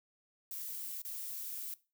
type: noise with dropouts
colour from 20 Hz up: violet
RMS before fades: -42 dBFS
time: 0.51-1.74 s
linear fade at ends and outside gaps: 2 ms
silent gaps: 1.018-1.049 s
effects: noise-tail reverb RT60 0.3 s tail -19 dB re dry